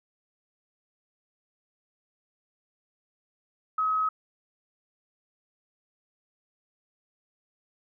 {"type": "tone", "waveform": "sine", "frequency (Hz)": 1275, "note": "D#6", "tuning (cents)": 42, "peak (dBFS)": -23, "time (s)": [3.78, 4.09], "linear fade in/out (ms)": 5, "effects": []}